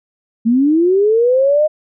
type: linear sweep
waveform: sine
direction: up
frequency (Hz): 220 to 622.3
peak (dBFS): -9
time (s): 0.45-1.68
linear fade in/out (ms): 20
effects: none